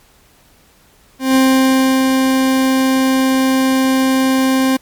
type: tone with ADSR envelope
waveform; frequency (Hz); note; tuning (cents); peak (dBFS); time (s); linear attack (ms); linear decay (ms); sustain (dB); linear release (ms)
40% pulse; 263.3; C4; +11; -7; 1.19-4.77; 160; 670; -3; 8
effects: pink hiss -50 dBFS RMS until 4.81 s + MP3 96 kbps